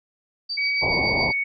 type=tone with tremolo; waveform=sine; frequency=4636 Hz; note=D8; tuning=23 cents flat; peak=-24 dBFS; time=0.49-1.33 s; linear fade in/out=10 ms; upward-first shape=triangle; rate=7.2 Hz; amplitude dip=80%
type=tone with pitch glide; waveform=sine; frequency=2266 to 2226 Hz; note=C#7 to C#7; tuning=+37 to +7 cents; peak=-21 dBFS; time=0.57-1.44 s; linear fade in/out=10 ms; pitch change=-30 cents; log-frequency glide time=0.88-0.94 s
type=low-pass noise; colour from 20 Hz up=white; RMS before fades=-26 dBFS; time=0.81-1.32 s; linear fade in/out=20 ms; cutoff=1000 Hz; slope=96 dB/octave
effects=none

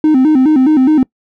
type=tone with vibrato; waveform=triangle; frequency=283.3 Hz; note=C#4; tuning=38 cents sharp; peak=-3 dBFS; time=0.04-1.03 s; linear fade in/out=2 ms; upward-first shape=square; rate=4.8 Hz; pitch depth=150 cents each way; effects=noise-tail reverb RT60 0.1 s tail -25 dB re dry + tanh soft clip ceiling 0 dBFS

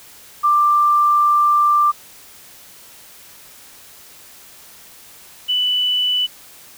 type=tone pair in turn; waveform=sine; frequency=1183 / 2981 Hz; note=D6 / F#7; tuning=+12 / +12 cents; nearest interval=octave + major third; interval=1600 cents; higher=second; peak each=-11 / -15 dBFS; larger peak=first; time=0.43-1.92 / 5.48-6.27 s; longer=first; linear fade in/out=20 ms; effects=white hiss -43 dBFS RMS until 6.77 s

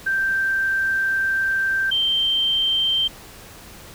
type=tone pair in turn; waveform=sine; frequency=1568 / 3136 Hz; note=G6 / G7; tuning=0 / 0 cents; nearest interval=octave; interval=1200 cents; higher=second; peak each=-18 / -17 dBFS; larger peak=second; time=0.06-1.91 / 1.91-3.08 s; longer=first; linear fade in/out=10 ms; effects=pink hiss -42 dBFS RMS until 3.94 s

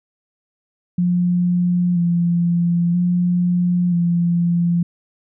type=tone with vibrato; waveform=sine; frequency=174.61 Hz; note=F3; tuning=in tune; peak=-14 dBFS; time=0.98-4.83 s; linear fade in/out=5 ms; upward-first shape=square; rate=0.51 Hz; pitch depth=25 cents each way; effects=none

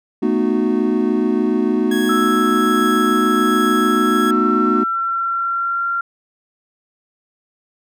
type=chord; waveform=triangle; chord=B dominant seventh; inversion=third; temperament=equal with one note detuned; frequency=220 / 246.9 / 306.7 / 370 Hz; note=A3 / B3 / D#4 / F#4; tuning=0 / 0 / -25 / 0 cents; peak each=-18 dBFS; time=0.22-4.84 s; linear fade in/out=10 ms
type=tone with tremolo; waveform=30% pulse; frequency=1661.2 Hz; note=G#6; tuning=in tune; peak=-20 dBFS; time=1.91-4.31 s; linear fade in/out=5 ms; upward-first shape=triangle; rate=1.3 Hz; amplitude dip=30%
type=tone with pitch glide; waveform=sine; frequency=1318.5 to 1379.3 Hz; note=E6 to F6; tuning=0 to -22 cents; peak=-17 dBFS; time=2.09-6.01 s; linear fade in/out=5 ms; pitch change=+78 cents; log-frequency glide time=3.79-5.86 s
effects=none

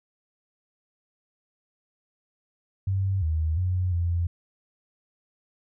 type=tone with pitch steps; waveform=sine; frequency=96.5 / 79.1 / 91.2 / 86 Hz; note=G2 / D#2 / F#2 / F2; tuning=-27 / +29 / -24 / -26 cents; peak=-22 dBFS; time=2.87-4.27 s; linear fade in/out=5 ms; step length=350 ms; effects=none

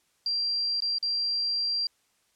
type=tone with dropouts; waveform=sine; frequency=4736 Hz; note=D8; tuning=14 cents sharp; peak=-25 dBFS; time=0.26-1.87 s; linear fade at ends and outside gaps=2 ms; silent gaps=0.804-0.821 / 0.984-1.027 s; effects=white hiss -69 dBFS RMS until 2.35 s + low-pass 10000 Hz 12 dB/octave

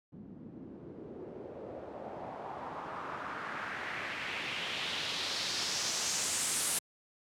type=noise with low-pass filter sweep; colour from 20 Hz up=white; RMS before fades=-38 dBFS; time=0.12-6.79 s; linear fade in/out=5 ms; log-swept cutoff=210 to 10000 Hz; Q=2.2; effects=high-pass 100 Hz 12 dB/octave

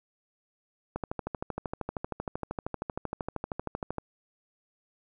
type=click train; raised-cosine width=1 ms; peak=-18 dBFS; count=40; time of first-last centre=0.96-3.983 s; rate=12.9 Hz; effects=none

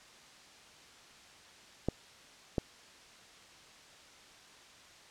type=clicks; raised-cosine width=2 ms; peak=-16 dBFS; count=2; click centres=1.886 / 2.582 s; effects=white hiss -56 dBFS RMS until 5.1 s + low-pass 6000 Hz 12 dB/octave

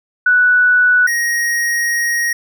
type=tone pair in turn; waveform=sine / square; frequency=1480 / 1879.8 Hz; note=F#6 / A#6; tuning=0 / +14 cents; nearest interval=major third; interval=414 cents; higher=second; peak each=-8 / -15 dBFS; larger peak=first; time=0.26-1.07 / 1.07-2.33 s; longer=second; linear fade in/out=5 ms; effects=none

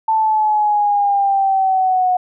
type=exponential sweep; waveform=sine; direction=down; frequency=887 to 728 Hz; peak=-12 dBFS; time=0.08-2.17 s; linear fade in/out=5 ms; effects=none

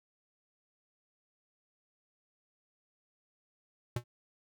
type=tone with exponential decay; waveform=square; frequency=120.5 Hz; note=B2; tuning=42 cents flat; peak=-29 dBFS; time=3.96-4.04 s; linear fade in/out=5 ms; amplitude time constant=16 ms; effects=none

